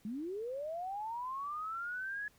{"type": "linear sweep", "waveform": "sine", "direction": "up", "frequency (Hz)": [198.6, 1700], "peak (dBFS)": -37, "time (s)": [0.05, 2.28], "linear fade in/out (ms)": 2, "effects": ["pink hiss -67 dBFS RMS until 2.38 s"]}